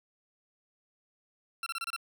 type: tone bursts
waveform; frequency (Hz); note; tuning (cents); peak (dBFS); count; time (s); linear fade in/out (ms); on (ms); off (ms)
20% pulse; 1356; E6; +49; -28; 6; 1.63-1.963; 2; 33; 27
effects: none